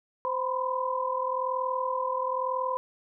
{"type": "tone cluster", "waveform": "sine", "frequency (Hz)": [518, 985, 1026], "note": ["C5", "B5", "C6"], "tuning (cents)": [-17, -5, -34], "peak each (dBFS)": -31, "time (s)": [0.25, 2.77], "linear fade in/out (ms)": 0, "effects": []}